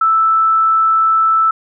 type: tone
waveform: sine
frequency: 1318.5 Hz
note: E6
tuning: in tune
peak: -9 dBFS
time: 0.01-1.51 s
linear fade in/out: 5 ms
effects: none